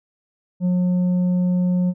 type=tone with tanh clipping; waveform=triangle; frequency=180 Hz; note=F#3; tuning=47 cents flat; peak=-17 dBFS; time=0.6-1.94 s; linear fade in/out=50 ms; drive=9 dB; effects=none